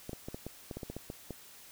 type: clicks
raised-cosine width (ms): 2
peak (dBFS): -26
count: 12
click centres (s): 0.094 / 0.132 / 0.285 / 0.345 / 0.466 / 0.712 / 0.77 / 0.832 / 0.9 / 0.966 / 1.101 / 1.307
effects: white hiss -54 dBFS RMS until 1.71 s